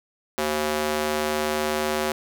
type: tone with high-pass filter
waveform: square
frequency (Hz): 76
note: D#2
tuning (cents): -40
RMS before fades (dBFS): -25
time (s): 0.38-2.12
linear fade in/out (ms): 0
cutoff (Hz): 400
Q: 0.99
effects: none